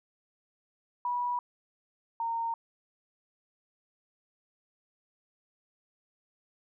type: tone pair in turn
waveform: sine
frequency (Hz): 975 / 920.3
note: B5 / A#5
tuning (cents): -23 / -22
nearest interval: minor second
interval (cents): 99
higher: first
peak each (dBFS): -28 / -29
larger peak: first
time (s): 1.05-1.39 / 2.2-2.54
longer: neither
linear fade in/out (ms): 2
effects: none